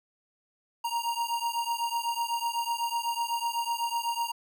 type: beating tone pair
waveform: square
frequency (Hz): 932.3 / 940.3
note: A#5 / A#5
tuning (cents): 0 / +15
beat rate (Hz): 8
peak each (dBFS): -32 / -32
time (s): 0.84-4.32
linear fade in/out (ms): 10
effects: none